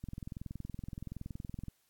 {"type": "click train", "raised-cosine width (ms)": 5, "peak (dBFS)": -29, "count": 36, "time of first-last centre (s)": [0.04, 1.683], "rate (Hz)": 21.3, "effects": ["white hiss -74 dBFS RMS until 1.89 s", "AAC 64 kbps"]}